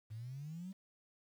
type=exponential sweep; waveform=triangle; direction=up; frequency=105.3 to 196 Hz; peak=-39 dBFS; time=0.1-0.73 s; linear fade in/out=20 ms; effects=tanh soft clip ceiling -41 dBFS + 11-bit